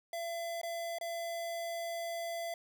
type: tone with dropouts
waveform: square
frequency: 675 Hz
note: E5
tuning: 41 cents sharp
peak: -37 dBFS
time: 0.13-2.54 s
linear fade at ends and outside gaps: 2 ms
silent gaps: 0.615-0.632 / 0.985-1.011 s
effects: none